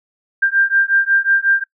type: beating tone pair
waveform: sine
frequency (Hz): 1586 / 1591.5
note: G6 / G6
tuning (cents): +20 / +26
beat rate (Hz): 5.5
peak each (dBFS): -15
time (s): 0.42-1.64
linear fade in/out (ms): 10
effects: noise-tail reverb RT60 0.1 s tail -24 dB re dry